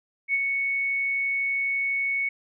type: tone with ADSR envelope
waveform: sine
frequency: 2217 Hz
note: C#7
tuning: in tune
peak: -19 dBFS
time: 0.28-2.29 s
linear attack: 58 ms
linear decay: 36 ms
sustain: -4 dB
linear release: 6 ms
effects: none